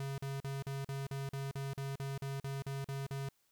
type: tone bursts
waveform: square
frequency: 137.3 Hz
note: C#3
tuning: 16 cents flat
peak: -38 dBFS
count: 15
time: 0-3.288 s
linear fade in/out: 2 ms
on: 180 ms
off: 42 ms
effects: white hiss -75 dBFS RMS until 3.51 s